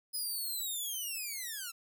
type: linear sweep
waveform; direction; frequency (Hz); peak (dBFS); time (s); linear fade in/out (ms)
5% pulse; down; 5070 to 1310; -28; 0.13-1.72; 20
effects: none